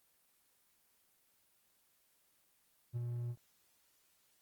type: tone with ADSR envelope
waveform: triangle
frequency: 120 Hz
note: B2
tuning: 49 cents flat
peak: -32 dBFS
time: 2.93-3.36 s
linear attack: 34 ms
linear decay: 15 ms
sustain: -3 dB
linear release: 55 ms
effects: white hiss -73 dBFS RMS until 4.41 s + Opus 24 kbps